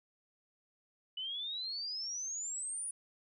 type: exponential sweep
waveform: sine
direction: up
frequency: 2960 to 9820 Hz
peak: -37 dBFS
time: 1.17-2.91 s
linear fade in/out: 5 ms
effects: none